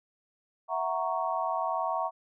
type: chord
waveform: sine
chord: F# dominant seventh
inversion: third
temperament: equal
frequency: 659.3 / 740 / 932.3 / 1108.7 Hz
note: E5 / F#5 / A#5 / C#6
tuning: 0 / 0 / 0 / 0 cents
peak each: -33 dBFS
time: 0.68-2.11 s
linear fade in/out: 50 ms
effects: none